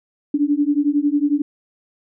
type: beating tone pair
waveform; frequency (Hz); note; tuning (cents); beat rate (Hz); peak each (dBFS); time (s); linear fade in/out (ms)
sine; 285.2 / 296.2; C#4 / D4; +49 / +15; 11; -18; 0.34-1.42; 5
effects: none

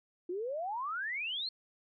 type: exponential sweep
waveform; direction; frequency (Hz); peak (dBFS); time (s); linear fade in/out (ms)
sine; up; 340.3 to 4340; -34; 0.29-1.49; 5
effects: none

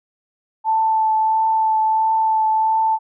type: tone with vibrato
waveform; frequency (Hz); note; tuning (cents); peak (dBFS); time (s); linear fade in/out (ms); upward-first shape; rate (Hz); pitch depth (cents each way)
sine; 880; A5; 0; -14; 0.64-2.99; 50; triangle; 1.5; 14
effects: none

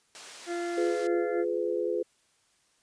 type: band-pass noise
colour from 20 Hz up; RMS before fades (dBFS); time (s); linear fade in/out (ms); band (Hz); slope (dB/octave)
white; -47; 0.15-1.07; 0; 340 to 7200; 12
type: harmonic tone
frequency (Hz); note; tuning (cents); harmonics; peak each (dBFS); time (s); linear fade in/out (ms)
345.9; F4; -17; 1 / 2 / 4 / 5 / 6; -31 / -37 / -43 / -45 / -47; 0.46-1.45; 50
type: chord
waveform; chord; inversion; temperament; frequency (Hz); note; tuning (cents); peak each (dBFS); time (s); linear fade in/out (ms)
sine; F diminished; none; just; 349.2 / 419.1 / 502.9; F4 / Ab4 / Cb5; 0 / +16 / +31; -31; 0.77-2.03; 10
effects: white hiss -68 dBFS RMS until 2.82 s + resampled to 22050 Hz

